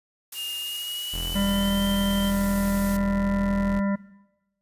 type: noise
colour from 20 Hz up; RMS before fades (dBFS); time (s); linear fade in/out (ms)
blue; -35; 0.32-2.97; 5
type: tone with pitch glide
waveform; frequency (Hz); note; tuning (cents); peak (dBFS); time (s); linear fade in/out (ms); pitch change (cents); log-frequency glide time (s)
triangle; 2832 to 3124; F7 to G7; +23 to -7; -29; 0.34-2.33; 50; +170; 0.61-1.87
type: tone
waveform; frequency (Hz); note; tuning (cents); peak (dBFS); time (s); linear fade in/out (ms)
35% pulse; 42.11; E1; +38; -28; 1.13-3.8; 10
type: harmonic tone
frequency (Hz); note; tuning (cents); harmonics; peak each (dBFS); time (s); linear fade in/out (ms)
198.6; G3; +23; 1 / 3 / 5 / 7 / 9 / 10; -22 / -32 / -36 / -39 / -41 / -42; 1.35-3.96; 10
effects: noise-tail reverb RT60 1.0 s tail -19 dB re dry + resampled to 32000 Hz